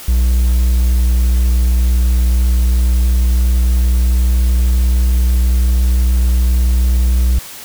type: tone with pitch glide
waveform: triangle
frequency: 61 to 61.5 Hz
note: B1 to B1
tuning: -21 to -7 cents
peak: -7 dBFS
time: 0.08-7.39 s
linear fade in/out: 5 ms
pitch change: +14 cents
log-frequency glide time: 2.84-4.93 s
effects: white hiss -32 dBFS RMS until 7.64 s